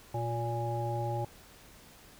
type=harmonic tone with a mistuned harmonic; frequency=118.1 Hz; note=A#2; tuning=23 cents sharp; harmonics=1 / 3 / 5 / 7; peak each=-33 / -39 / -39 / -36 dBFS; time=0.14-1.25 s; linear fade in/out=5 ms; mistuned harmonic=5; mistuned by=-40 cents; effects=pink hiss -55 dBFS RMS until 2.19 s